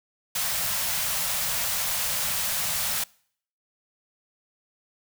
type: band-stop noise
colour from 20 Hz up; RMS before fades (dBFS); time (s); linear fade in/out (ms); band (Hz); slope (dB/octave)
white; -27; 0.35-3.04; 5; 210 to 520; 48
effects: noise-tail reverb RT60 0.6 s tail -25 dB re dry